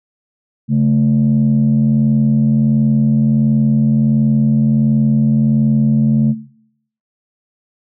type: tone pair together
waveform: sine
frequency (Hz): 138.59 / 220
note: C#3 / A3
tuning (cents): 0 / 0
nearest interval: minor sixth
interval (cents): 800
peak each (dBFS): -12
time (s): 0.68-6.35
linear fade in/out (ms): 50
effects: noise-tail reverb RT60 0.7 s tail -18 dB re dry + tanh soft clip ceiling -5 dBFS